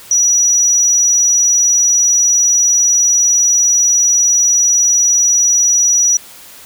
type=tone; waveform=sine; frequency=5840 Hz; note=F#8; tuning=24 cents flat; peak=-8 dBFS; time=0.11-6.17 s; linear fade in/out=2 ms; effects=white hiss -37 dBFS RMS until 6.65 s